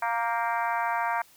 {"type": "harmonic tone with a mistuned harmonic", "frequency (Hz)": 233.1, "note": "A#3", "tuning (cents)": 0, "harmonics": [3, 4, 5, 6, 7, 8, 9, 10], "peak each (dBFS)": [-31, -28, -34, -37, -34, -40, -41, -42], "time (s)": [0.02, 1.22], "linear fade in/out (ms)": 5, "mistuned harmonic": 7, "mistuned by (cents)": -42, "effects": ["white hiss -57 dBFS RMS until 1.36 s"]}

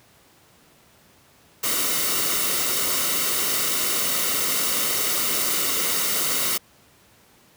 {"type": "noise with comb filter", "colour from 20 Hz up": "white", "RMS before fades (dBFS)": -23, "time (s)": [1.63, 6.58], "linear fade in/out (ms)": 10, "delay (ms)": 1.2, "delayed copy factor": -0.55, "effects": ["pink hiss -55 dBFS RMS until 7.56 s", "high-pass 80 Hz 12 dB/octave"]}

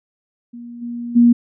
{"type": "tone with level steps", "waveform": "sine", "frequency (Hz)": 238, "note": "A#3", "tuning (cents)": 36, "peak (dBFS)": [-31, -24, -7], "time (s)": [0.53, 1.33], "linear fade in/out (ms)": 10, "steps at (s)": [0.81, 1.15], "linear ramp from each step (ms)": 20, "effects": []}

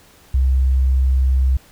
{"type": "tone", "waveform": "sine", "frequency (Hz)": 65.41, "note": "C2", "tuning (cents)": 0, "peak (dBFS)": -12, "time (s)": [0.34, 1.57], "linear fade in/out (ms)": 5, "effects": ["pink hiss -49 dBFS RMS until 1.71 s"]}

